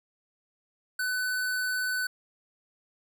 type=tone; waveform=square; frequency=1503 Hz; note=F#6; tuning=27 cents sharp; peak=-28 dBFS; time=0.99-2.07 s; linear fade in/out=5 ms; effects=none